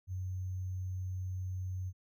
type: tone with sample-and-hold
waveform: sine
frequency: 92.5 Hz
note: F#2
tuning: in tune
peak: -35 dBFS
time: 0.07-1.93 s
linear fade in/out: 50 ms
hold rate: 6300 Hz
effects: none